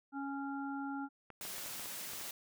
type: harmonic tone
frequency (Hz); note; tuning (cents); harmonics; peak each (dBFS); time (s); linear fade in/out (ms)
277.2; C#4; 0; 1 / 3 / 5; -39 / -44 / -46; 0.12-1.09; 50
type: clicks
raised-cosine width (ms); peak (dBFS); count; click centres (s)
0.5; -34; 9; 1.303 / 1.412 / 1.452 / 1.582 / 1.661 / 1.796 / 1.858 / 2.134 / 2.212
type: high-pass noise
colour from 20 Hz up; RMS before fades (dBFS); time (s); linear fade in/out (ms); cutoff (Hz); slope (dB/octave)
white; -44; 1.41-2.31; 2; 100; 48
effects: none